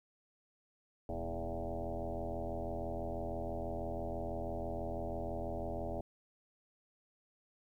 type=tone with frequency modulation; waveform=sine; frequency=325.4 Hz; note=E4; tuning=22 cents flat; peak=-36 dBFS; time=1.09-6.01 s; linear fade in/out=2 ms; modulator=86.1 Hz; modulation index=4.7; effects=12-bit